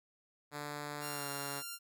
5% pulse tone with pitch glide, 146.83 to 141.09 Hz, D3 to C#3, 0 to +31 cents, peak -29 dBFS, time 0.51-1.63 s, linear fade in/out 50 ms, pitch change -69 cents, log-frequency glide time 1.07-1.29 s
5% pulse tone, 1390 Hz, F6, 9 cents flat, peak -30 dBFS, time 1-1.79 s, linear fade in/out 50 ms
effects none

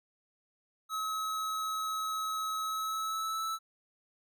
square tone with pitch glide, 1284 to 1313.3 Hz, E6 to E6, -46 to -7 cents, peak -33 dBFS, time 0.89-3.59 s, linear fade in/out 50 ms, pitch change +39 cents, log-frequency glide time 2.61-3.44 s, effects none

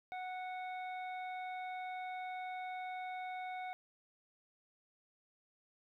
harmonic tone, 738 Hz, F#5, 5 cents flat, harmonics 1 / 2 / 3 / 5, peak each -41 / -53 / -49 / -60 dBFS, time 0.12-3.73 s, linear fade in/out 0 ms, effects 13-bit

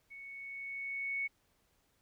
sine tone with level ramp, 2217 Hz, C#7, in tune, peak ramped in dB -47 to -32 dBFS, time 0.1-1.28 s, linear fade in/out 20 ms, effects pink hiss -74 dBFS RMS until 2.01 s

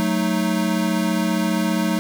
square chord, D# diminished, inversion first, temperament equal, 185 / 220 / 311.1 Hz, F#3 / A3 / D#4, 0 / 0 / 0 cents, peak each -23 / -23 / -25 dBFS, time 0-1.99 s, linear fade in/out 0 ms, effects none

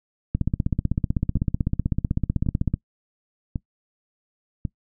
two click trains, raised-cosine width 5 ms, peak -13 / -9 dBFS, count 4 / 39, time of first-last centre 1.37-4.652 / 0.35-2.74 s, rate 0.914 / 15.9 Hz, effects noise-tail reverb RT60 0.1 s tail -22 dB re dry

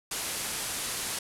white low-pass noise, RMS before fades -34 dBFS, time 0.11-1.19 s, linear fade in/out 5 ms, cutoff 12000 Hz, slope 48 dB/octave, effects none

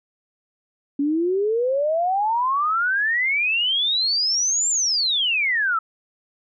sine exponential two-way sweep, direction up then down, 277.2 to 7459 to 1282 Hz, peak -18 dBFS, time 0.99-5.79 s, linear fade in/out 5 ms, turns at 4.69 s, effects none

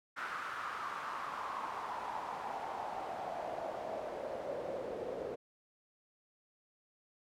pink noise with band-pass filter sweep, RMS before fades -41 dBFS, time 0.16-5.36 s, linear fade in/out 20 ms, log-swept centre 1400 to 470 Hz, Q 4.2, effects none

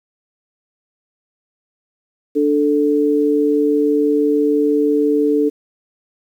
sine tone pair together, 293.9 / 440 Hz, D4 / A4, +1 / 0 cents, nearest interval perfect fifth, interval 699 cents, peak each -15 dBFS, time 2.35-5.5 s, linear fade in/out 20 ms, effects 8-bit

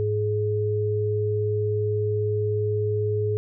sine tone pair together, 104.99 / 421.3 Hz, G#2 / G#4, +19 / +25 cents, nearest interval 2 octaves, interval 2406 cents, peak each -24 / -24 dBFS, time 0-3.37 s, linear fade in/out 0 ms, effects none

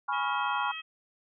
sine chord, C# dominant seventh, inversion second, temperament equal, 830.6 / 987.8 / 1108.7 / 1396.9 Hz, G#5 / B5 / C#6 / E#6, 0 / 0 / 0 / 0 cents, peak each -33 dBFS, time 0.08-0.72 s, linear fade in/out 10 ms
harmonic tone, 641 Hz, E5, 49 cents flat, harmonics 2 / 3 / 4 / 5, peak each -44 / -45 / -39 / -41 dBFS, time 0.12-0.82 s, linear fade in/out 20 ms
effects none

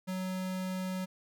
square tone, 186 Hz, F#3, 9 cents sharp, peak -34 dBFS, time 0.07-1.06 s, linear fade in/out 20 ms, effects none

